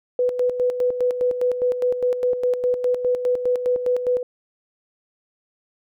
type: tone with tremolo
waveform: sine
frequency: 496.3 Hz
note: B4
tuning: 8 cents sharp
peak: -16 dBFS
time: 0.19-4.23 s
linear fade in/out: 2 ms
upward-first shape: square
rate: 4.9 Hz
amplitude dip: 60%
effects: none